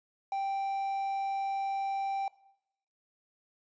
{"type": "tone with quantisation", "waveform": "triangle", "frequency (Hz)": 784, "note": "G5", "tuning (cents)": 0, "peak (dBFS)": -28, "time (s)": [0.32, 2.28], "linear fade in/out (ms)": 2, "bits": 9, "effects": ["noise-tail reverb RT60 0.8 s tail -20 dB re dry", "resampled to 16000 Hz"]}